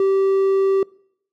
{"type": "tone with hard clipping", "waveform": "sine", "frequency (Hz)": 388.1, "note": "G4", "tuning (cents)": -17, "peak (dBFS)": -15, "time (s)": [0, 0.83], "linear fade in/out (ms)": 2, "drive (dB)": 3, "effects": ["noise-tail reverb RT60 0.7 s tail -24 dB re dry"]}